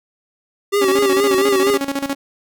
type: tone with vibrato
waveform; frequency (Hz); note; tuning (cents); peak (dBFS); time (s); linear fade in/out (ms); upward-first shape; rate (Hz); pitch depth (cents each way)
square; 392; G4; 0; -14; 0.72-1.78; 20; triangle; 4.3; 90
type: tone with tremolo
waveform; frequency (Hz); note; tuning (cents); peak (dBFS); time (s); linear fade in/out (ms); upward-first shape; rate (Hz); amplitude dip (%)
sawtooth; 277.2; C#4; 0; -14; 0.81-2.15; 10; square; 14; 75
effects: none